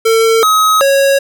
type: tone with pitch steps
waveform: square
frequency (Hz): 450.7 / 1270 / 551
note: A4 / D#6 / C#5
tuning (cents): +42 / +35 / -11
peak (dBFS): -8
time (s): 0.05-1.19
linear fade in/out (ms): 10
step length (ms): 380
effects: none